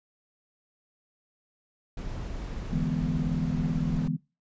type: noise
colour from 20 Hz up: brown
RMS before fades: -35 dBFS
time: 1.97-4.08 s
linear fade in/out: 5 ms
type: chord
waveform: sine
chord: E dominant seventh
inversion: third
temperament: equal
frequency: 146.83 / 164.81 / 207.7 / 246.9 Hz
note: D3 / E3 / G#3 / B3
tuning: 0 / 0 / 0 / 0 cents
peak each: -32 / -29 / -34 / -32 dBFS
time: 2.71-4.17 s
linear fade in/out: 20 ms
effects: noise-tail reverb RT60 0.3 s tail -23 dB re dry + resampled to 16000 Hz